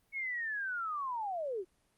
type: linear sweep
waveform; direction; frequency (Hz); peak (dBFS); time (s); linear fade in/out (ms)
sine; down; 2217 to 342.6; -34; 0.12-1.65; 50
effects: pink hiss -73 dBFS RMS until 1.97 s + Opus 32 kbps